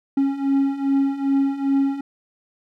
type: beating tone pair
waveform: triangle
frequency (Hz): 273.1 / 275.6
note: C#4 / C#4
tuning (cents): -26 / -10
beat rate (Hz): 2.5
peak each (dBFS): -21 / -17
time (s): 0.17-2.01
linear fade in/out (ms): 5
effects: none